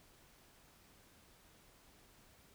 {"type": "silence", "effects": ["pink hiss -65 dBFS RMS until 2.54 s"]}